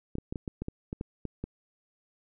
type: clicks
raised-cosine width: 3 ms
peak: -21 dBFS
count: 11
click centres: 0.154 / 0.184 / 0.325 / 0.358 / 0.478 / 0.62 / 0.684 / 0.929 / 1.011 / 1.253 / 1.44 s
effects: none